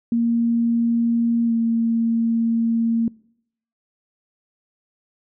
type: tone with pitch glide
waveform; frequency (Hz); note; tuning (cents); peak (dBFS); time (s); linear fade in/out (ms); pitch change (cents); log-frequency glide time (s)
sine; 233.1 to 229.4; A#3 to A#3; 0 to -28; -16; 0.12-3.08; 2; -28; 1.46-1.52
effects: noise-tail reverb RT60 0.7 s tail -24 dB re dry